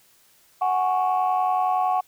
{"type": "chord", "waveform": "sine", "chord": "F# suspended second", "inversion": "none", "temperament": "equal", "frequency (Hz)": [740, 830.6, 1108.7], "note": ["F#5", "G#5", "C#6"], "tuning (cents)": [0, 0, 0], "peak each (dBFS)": [-20, -26, -25], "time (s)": [0.61, 2.01], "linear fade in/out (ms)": 10, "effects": ["tanh soft clip ceiling -13 dBFS", "white hiss -58 dBFS RMS until 2.07 s"]}